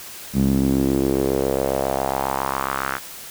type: tone with band-pass filter sweep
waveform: sawtooth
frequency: 67.3 Hz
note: C2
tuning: 49 cents sharp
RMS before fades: -21 dBFS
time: 0.33-3 s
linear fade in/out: 50 ms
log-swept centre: 200 to 1500 Hz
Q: 2.9
effects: white hiss -37 dBFS RMS until 3.3 s